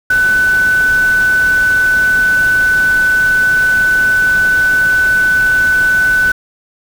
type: tone in noise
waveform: sine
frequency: 1500 Hz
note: F#6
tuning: 23 cents sharp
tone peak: -8 dBFS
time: 0.1-6.32 s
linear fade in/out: 5 ms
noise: pink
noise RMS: -26 dBFS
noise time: 0.1-6.32 s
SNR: +15 dB
effects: none